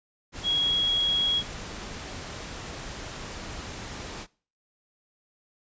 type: tone in noise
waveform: sine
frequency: 3314 Hz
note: G#7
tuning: 4 cents flat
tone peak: -22 dBFS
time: 0.43-1.43 s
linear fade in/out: 50 ms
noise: pink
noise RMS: -38 dBFS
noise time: 0.32-4.27 s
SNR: +13 dB
effects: noise-tail reverb RT60 0.4 s tail -22 dB re dry + resampled to 16000 Hz